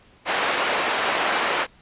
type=band-pass noise; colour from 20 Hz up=pink; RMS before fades=-23 dBFS; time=0.25-1.67 s; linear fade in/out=50 ms; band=590 to 2900 Hz; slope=12 dB/octave; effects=pink hiss -54 dBFS RMS until 1.81 s + resampled to 8000 Hz

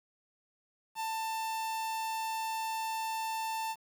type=tone; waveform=45% pulse; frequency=890 Hz; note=A5; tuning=20 cents sharp; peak=-33 dBFS; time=0.95-3.76 s; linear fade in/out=50 ms; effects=10-bit

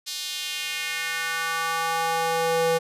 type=tone with high-pass filter sweep; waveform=square; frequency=164.81 Hz; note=E3; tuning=in tune; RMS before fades=-26 dBFS; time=0.06-2.79 s; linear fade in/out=20 ms; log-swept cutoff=4300 to 440 Hz; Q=2; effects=resampled to 32000 Hz

